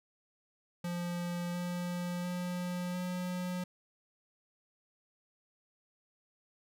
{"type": "tone with pitch steps", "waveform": "square", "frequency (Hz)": [174.61, 176.54, 178.49, 180.45], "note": ["F3", "F3", "F3", "F#3"], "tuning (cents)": [0, 19, 38, -43], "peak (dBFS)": -35, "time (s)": [0.84, 3.64], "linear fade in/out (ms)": 5, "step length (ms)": 700, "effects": []}